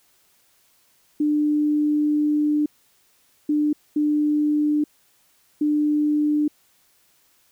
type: tone bursts at uneven times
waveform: sine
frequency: 298.4 Hz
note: D4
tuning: 28 cents sharp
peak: -17 dBFS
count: 4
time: 1.2-2.66 / 3.49-3.73 / 3.96-4.84 / 5.61-6.48 s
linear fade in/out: 5 ms
effects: white hiss -61 dBFS RMS until 7.51 s